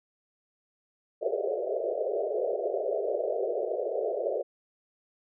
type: band-pass noise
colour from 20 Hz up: pink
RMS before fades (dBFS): -30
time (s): 1.21-4.43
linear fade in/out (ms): 20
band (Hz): 380 to 680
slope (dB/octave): 96
effects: none